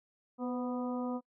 harmonic tone with a mistuned harmonic, 246.9 Hz, B3, in tune, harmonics 1 / 2 / 3 / 4 / 5, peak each -34 / -40 / -44 / -46 / -48 dBFS, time 0.38-1.21 s, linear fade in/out 50 ms, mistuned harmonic 2, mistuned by +36 cents, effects noise-tail reverb RT60 0.1 s tail -24 dB re dry

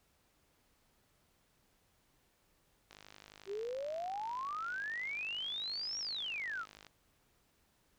click train, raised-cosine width 0.2 ms, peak -35 dBFS, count 204, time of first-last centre 2.91-6.867 s, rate 51.3 Hz
sine exponential two-way sweep, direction up then down, 380.4 to 5720 to 1232 Hz, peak -37 dBFS, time 3.46-6.66 s, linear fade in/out 50 ms, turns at 5.99 s
effects pink hiss -73 dBFS RMS until 7.98 s

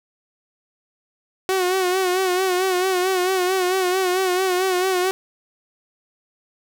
sawtooth tone with vibrato, 370 Hz, F#4, in tune, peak -14 dBFS, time 1.49-5.11 s, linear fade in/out 0 ms, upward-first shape sine, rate 4.5 Hz, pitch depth 58 cents each way, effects none

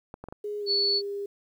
clicks, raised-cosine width 1 ms, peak -25 dBFS, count 4, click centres 0.141 / 0.24 / 0.286 / 0.325 s
sine tone with pitch glide, 415.4 to 402.9 Hz, G#4 to G4, 0 to +48 cents, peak -30 dBFS, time 0.44-1.26 s, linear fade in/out 5 ms, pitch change -52 cents, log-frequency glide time 0.6-0.67 s
sine tone, 4435 Hz, C#8, in tune, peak -22 dBFS, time 0.66-1.02 s, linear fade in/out 50 ms
effects 10-bit

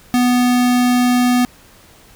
square tone, 246.9 Hz, B3, in tune, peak -12 dBFS, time 0.14-1.45 s, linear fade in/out 0 ms, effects pink hiss -46 dBFS RMS until 2.15 s

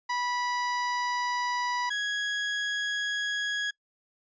30% pulse tone pair in turn, 980 / 1662.9 Hz, B5 / G#6, -14 / +2 cents, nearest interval major sixth, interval 916 cents, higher second, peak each -25 dBFS, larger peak neither, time 0.09-1.9 / 1.9-3.71 s, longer neither, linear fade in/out 10 ms, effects noise-tail reverb RT60 0.1 s tail -24 dB re dry + resampled to 16000 Hz

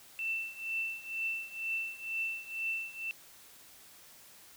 sine tone with tremolo, 2673 Hz, E7, 23 cents sharp, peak -30 dBFS, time 0.19-3.11 s, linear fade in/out 0 ms, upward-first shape triangle, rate 2.1 Hz, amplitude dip 90%, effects white hiss -56 dBFS RMS until 4.56 s

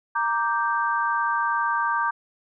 sine chord, G minor, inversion first, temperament equal, 932.3 / 1174.7 / 1568 Hz, Bb5 / D6 / G6, 0 / 0 / 0 cents, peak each -25 / -25 / -26 dBFS, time 0.15-2.11 s, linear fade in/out 10 ms, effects none

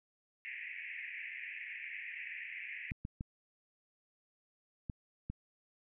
pink band-pass noise, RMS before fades -45 dBFS, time 0.45-2.91 s, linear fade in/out 0 ms, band 1800 to 2600 Hz, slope 96 dB/octave
clicks, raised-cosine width 5 ms, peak -27 dBFS, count 5, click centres 2.918 / 3.051 / 3.209 / 4.898 / 5.3 s
effects none

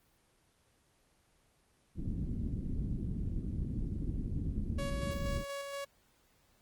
pink low-pass noise, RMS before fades -36 dBFS, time 1.95-5.45 s, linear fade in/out 50 ms, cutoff 270 Hz, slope 24 dB/octave
sawtooth tone with tremolo, 560 Hz, C#5, 18 cents sharp, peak -34 dBFS, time 4.78-5.85 s, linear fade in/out 10 ms, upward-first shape square, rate 4.2 Hz, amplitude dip 30%
effects pink hiss -70 dBFS RMS until 6.61 s + Opus 24 kbps

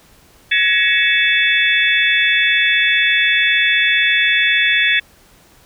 sine tone cluster, 1681 / 1897 / 2232 / 2616 / 3454 Hz, G#6 / A#6 / C#7 / E7 / A7, +20 / +30 / +11 / -14 / -33 cents, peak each -18 dBFS, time 0.51-5 s, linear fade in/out 10 ms, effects pink hiss -49 dBFS RMS until 5.65 s

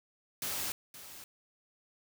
white noise with echo, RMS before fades -36 dBFS, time 0.42-0.72 s, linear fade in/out 2 ms, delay 520 ms, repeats 1, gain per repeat -13 dB, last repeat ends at 1.24 s, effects none

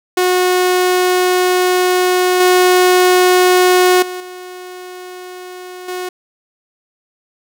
sawtooth tone with level steps, 364.2 Hz, F#4, 27 cents flat, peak -7 / -4 / -19 / -25 / -17 dBFS, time 0.17-6.09 s, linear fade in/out 5 ms, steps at 2.4 / 4.02 / 4.2 / 5.88 s, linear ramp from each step 5 ms, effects none

